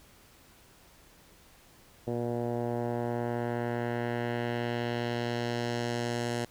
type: tone with low-pass filter sweep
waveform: 10% pulse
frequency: 119.3 Hz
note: A#2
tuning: 41 cents sharp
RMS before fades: -32 dBFS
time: 2.07-6.45 s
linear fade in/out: 5 ms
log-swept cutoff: 550 to 9000 Hz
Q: 1.1
effects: pink hiss -58 dBFS RMS until 6.5 s